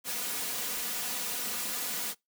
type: noise with comb filter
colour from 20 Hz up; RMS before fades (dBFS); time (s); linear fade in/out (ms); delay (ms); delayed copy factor
white; -34; 0.04-2.15; 50; 4.1; +0.7
effects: noise-tail reverb RT60 0.2 s tail -25 dB re dry + high-pass 100 Hz 12 dB/octave